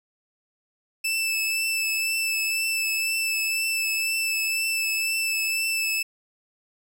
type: tone with vibrato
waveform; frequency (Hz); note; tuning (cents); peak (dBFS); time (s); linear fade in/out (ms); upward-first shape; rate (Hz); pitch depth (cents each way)
sawtooth; 2637; E7; 0; -20; 1.04-6.03; 10; triangle; 2; 22
effects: none